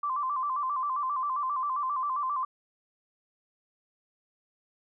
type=tone with vibrato; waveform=sine; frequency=1100 Hz; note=C#6; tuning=14 cents flat; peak=-27 dBFS; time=0.03-2.45 s; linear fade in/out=5 ms; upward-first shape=square; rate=7.5 Hz; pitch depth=100 cents each way; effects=none